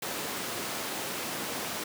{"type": "high-pass noise", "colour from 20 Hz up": "pink", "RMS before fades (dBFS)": -35, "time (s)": [0.02, 1.84], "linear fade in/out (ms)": 5, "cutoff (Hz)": 230, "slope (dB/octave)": 12, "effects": []}